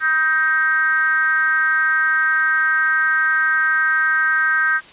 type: tone with frequency modulation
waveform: sine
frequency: 1568 Hz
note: G6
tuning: in tune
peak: -14 dBFS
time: 0-4.81 s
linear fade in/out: 50 ms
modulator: 303 Hz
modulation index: 0.8
effects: white hiss -42 dBFS RMS until 4.92 s + resampled to 8000 Hz